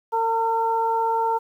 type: harmonic tone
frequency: 454.1 Hz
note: A#4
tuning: 45 cents flat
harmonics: 1 / 2 / 3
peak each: -26 / -20 / -34 dBFS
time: 0.12-1.39 s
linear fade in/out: 20 ms
effects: 9-bit